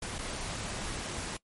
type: noise with dropouts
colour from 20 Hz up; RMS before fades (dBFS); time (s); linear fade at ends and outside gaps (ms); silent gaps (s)
pink; -37; 0.02-1.37; 5; 0.184-0.188
effects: noise-tail reverb RT60 0.1 s tail -21 dB re dry + MP3 48 kbps